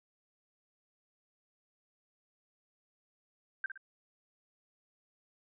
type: tone with echo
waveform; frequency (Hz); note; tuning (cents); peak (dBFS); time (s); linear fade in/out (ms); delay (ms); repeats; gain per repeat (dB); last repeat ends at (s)
sine; 1568; G6; 0; -31; 3.64-3.66; 2; 58; 2; -8; 3.776
effects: none